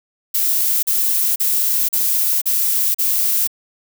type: noise bursts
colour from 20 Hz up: violet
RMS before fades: -17 dBFS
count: 6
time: 0.34-3.475 s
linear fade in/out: 10 ms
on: 490 ms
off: 39 ms
effects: none